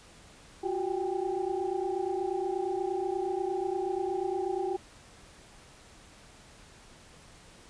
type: tone cluster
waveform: sine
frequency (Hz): 353.7 / 382.1 / 778 / 810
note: F4 / G4 / G5 / G#5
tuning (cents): +22 / -44 / -13 / -43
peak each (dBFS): -33 / -32 / -37 / -39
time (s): 0.63-4.77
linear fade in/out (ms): 10
effects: pink hiss -54 dBFS RMS until 7.69 s + resampled to 22050 Hz